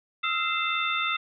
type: tone cluster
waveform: sine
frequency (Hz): 1278 / 1360 / 2075 / 2666 / 3588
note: D#6 / F6 / C7 / E7 / A7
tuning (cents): +46 / -46 / -15 / +19 / +33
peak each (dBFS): -31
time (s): 0.23-1.17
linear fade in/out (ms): 10
effects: none